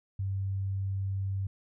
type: tone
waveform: sine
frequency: 97.1 Hz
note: G2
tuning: 16 cents flat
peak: -29 dBFS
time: 0.19-1.47 s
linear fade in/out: 5 ms
effects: none